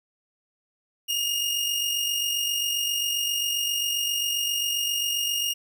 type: tone with amplitude modulation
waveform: sawtooth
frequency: 2845 Hz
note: F7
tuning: 31 cents sharp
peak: -19 dBFS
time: 1.08-5.54 s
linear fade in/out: 20 ms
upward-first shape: sine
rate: 47.5 Hz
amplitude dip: 40%
effects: none